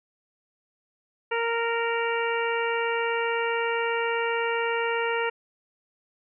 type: harmonic tone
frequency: 463.8 Hz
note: A#4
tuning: 9 cents flat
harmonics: 1 / 2 / 3 / 4 / 5 / 6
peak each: -27 / -30 / -32 / -33 / -34 / -35 dBFS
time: 1.31-5.3 s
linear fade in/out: 10 ms
effects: none